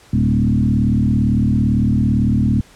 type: tone with frequency modulation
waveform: sine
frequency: 164.81 Hz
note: E3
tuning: in tune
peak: -12 dBFS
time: 0.13-2.61 s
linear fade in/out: 5 ms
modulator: 37.8 Hz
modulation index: 2.5
effects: pink hiss -47 dBFS RMS until 2.75 s + low-pass 10000 Hz 12 dB/octave